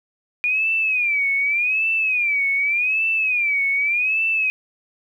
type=tone with vibrato; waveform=sine; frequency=2424 Hz; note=D#7; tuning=46 cents flat; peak=-17 dBFS; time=0.44-4.5 s; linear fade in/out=0 ms; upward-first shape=sine; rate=0.85 Hz; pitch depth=160 cents each way; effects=9-bit